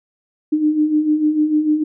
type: beating tone pair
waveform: sine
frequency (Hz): 299.3 / 306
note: D4 / D#4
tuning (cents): +33 / -29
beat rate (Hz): 6.7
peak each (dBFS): -21 / -14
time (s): 0.52-1.84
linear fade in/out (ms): 10
effects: none